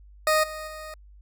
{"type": "tone with level steps", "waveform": "20% pulse", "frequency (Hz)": 621, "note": "D#5", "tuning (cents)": -3, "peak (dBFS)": [-14, -29, -32], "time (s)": [0.27, 0.94], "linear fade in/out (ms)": 2, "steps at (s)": [0.43, 0.67], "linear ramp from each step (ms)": 10, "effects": ["added 50 Hz sine -47 dBFS peak until 1.21 s"]}